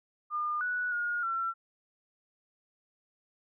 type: tone with pitch steps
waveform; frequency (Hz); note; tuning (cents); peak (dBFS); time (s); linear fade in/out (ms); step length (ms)
sine; 1209 / 1474 / 1431 / 1352; D6 / F#6 / F6 / E6; +50 / -7 / +42 / +43; -29; 0.3-1.54; 50; 310
effects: none